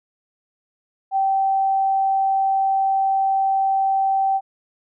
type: tone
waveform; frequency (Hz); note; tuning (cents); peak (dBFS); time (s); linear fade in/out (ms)
sine; 776; G5; -18; -16; 1.11-4.41; 50
effects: none